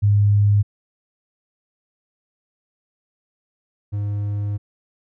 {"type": "tone pair in turn", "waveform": ["sine", "triangle"], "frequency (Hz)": [102.6, 102.6], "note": ["G#2", "G#2"], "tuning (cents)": [-21, -21], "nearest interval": "unison", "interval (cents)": 0, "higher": "neither", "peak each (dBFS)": [-12, -19], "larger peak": "first", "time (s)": [[0.02, 0.63], [3.92, 4.58]], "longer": "second", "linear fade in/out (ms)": 20, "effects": []}